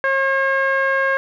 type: tone with low-pass filter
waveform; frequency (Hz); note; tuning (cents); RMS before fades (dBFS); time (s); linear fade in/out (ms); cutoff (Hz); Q
sawtooth; 540; C#5; -45; -18; 0.04-1.17; 0; 1700; 4.6
effects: none